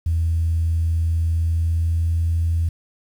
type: tone with pitch glide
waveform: sine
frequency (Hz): 82.41 to 83.18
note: E2 to E2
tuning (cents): 0 to +16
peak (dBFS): -16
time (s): 0.06-2.69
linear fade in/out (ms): 5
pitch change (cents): +16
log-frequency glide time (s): 1.3-2.08
effects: tanh soft clip ceiling -12 dBFS + 8-bit